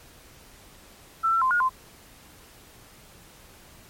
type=tone with pitch steps; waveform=sine; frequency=1333 / 1346 / 1038 / 1434 / 1036 Hz; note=E6 / E6 / C6 / F6 / C6; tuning=+19 / +36 / -14 / +45 / -17 cents; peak=-19 dBFS; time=1.23-1.695 s; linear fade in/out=20 ms; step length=93 ms; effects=pink hiss -51 dBFS RMS until 3.89 s + MP3 64 kbps